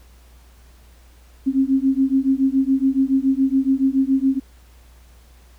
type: beating tone pair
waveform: sine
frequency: 264.5 / 271.6 Hz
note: C4 / C#4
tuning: +19 / -35 cents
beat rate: 7.1 Hz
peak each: -18 dBFS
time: 1.46-4.4 s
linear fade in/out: 20 ms
effects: added 60 Hz sine -46 dBFS peak until 5.58 s + pink hiss -55 dBFS RMS until 5.58 s